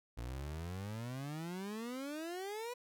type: exponential sweep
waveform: 30% pulse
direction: up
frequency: 56.9 to 498.8 Hz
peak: -38 dBFS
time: 0.17-2.74 s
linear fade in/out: 10 ms
effects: none